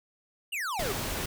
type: exponential sweep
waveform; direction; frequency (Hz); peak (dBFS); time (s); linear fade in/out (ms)
square; down; 2960 to 360; -31; 0.52-0.93; 10
type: noise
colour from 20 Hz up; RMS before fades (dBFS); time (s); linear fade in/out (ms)
pink; -33; 0.79-1.26; 5
effects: none